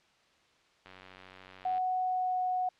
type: click train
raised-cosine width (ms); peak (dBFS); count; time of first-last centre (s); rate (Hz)
0.3; -34; 87; 0.86-1.78; 93.5
type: tone with pitch glide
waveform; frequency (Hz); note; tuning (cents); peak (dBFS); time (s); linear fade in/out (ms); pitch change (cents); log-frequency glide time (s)
sine; 740 to 735.3; F#5 to F#5; 0 to -11; -28; 1.65-2.69; 5; -11; 2.02-2.41
effects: white hiss -66 dBFS RMS until 2.79 s + low-pass 4000 Hz 12 dB/octave

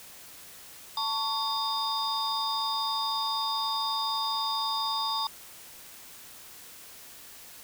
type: tone cluster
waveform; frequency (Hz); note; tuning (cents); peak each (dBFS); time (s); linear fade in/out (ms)
sine; 888 / 1120 / 3644 / 4902; A5 / C#6 / A#7 / D#8; +16 / +18 / -40 / -27; -32 / -33 / -33 / -33; 0.97-5.27; 2
effects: white hiss -48 dBFS RMS until 7.63 s

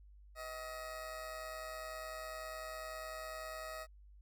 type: tone with amplitude modulation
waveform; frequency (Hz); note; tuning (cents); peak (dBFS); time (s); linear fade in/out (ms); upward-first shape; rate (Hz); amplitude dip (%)
20% pulse; 634; D#5; +32; -36; 0.35-3.87; 50; sine; 130; 55
effects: added 50 Hz sine -56 dBFS peak until 4.21 s

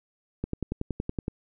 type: click train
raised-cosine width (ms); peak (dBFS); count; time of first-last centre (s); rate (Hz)
3; -16; 10; 0.44-1.281; 10.7
effects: none

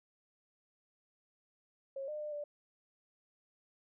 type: tone with pitch steps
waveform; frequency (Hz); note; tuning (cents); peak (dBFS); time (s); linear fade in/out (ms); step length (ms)
sine; 544 / 604 / 600 / 587; C#5 / D5 / D5 / D5; -33 / +48 / +37 / -1; -38; 1.96-2.44; 5; 120
effects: none

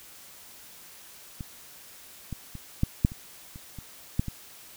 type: clicks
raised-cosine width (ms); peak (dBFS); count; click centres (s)
5; -23 / -21 / -26 / -10 / -7 / -27 / -30 / -27 / -11 / -20; 10; 1.408 / 2.327 / 2.553 / 2.834 / 3.049 / 3.119 / 3.559 / 3.787 / 4.195 / 4.283
effects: white hiss -49 dBFS RMS until 4.76 s

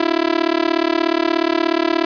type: tone with amplitude modulation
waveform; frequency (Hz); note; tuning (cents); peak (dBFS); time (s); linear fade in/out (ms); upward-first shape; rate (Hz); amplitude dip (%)
sawtooth; 332.8; E4; +17; -7; 0-2.05; 5; sine; 36.8; 100
effects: resampled to 11025 Hz + 7-bit

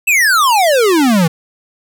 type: exponential sweep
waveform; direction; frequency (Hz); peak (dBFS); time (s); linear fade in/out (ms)
square; down; 2700 to 155.56; -9; 0.07-1.28; 10
effects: none

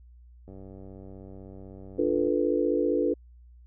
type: click train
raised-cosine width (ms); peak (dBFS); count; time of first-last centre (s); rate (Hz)
2; -33; 174; 0.48-2.282; 96
type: chord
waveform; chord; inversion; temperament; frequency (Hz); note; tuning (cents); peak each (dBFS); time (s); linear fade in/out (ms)
sine; B half-diminished seventh; first; equal with one note detuned; 293.7 / 349.2 / 438.7 / 493.9; D4 / F4 / A4 / B4; 0 / 0 / -5 / 0; -28; 1.98-3.14; 10
effects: added 60 Hz sine -49 dBFS peak until 3.66 s

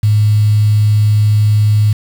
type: tone with quantisation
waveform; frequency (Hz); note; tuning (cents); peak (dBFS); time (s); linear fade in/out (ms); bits
sine; 105.8; G#2; +33; -7; 0.03-1.93; 5; 5
effects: none

